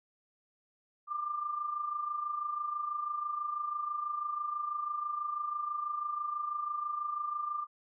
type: tone with amplitude modulation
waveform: sine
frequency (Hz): 1192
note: D6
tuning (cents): +25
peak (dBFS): -30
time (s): 1.07-7.67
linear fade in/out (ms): 50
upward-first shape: sine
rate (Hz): 26.1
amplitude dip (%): 60
effects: none